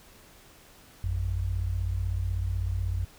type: tone pair together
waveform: sine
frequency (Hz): 54.9 / 91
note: A1 / F#2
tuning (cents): -3 / -28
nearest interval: major sixth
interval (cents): 875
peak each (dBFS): -30 / -28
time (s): 1.04-3.05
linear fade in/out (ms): 0
effects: pink hiss -54 dBFS RMS until 3.18 s